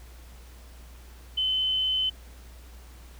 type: tone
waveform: sine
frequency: 3048 Hz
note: G7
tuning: 49 cents flat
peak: -23 dBFS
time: 1.37-2.1 s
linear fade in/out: 10 ms
effects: added 60 Hz sine -45 dBFS peak until 3.19 s + pink hiss -54 dBFS RMS until 3.19 s